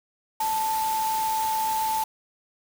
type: tone in noise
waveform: sine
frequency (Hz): 880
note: A5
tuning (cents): 0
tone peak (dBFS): -23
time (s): 0.4-2.04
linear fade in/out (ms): 5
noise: white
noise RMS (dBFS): -34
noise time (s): 0.4-2.04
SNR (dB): +8
effects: none